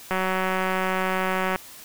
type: click train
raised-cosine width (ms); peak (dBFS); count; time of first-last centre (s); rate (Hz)
0.5; -10; 272; 0.11-1.559; 187
effects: white hiss -44 dBFS RMS until 1.84 s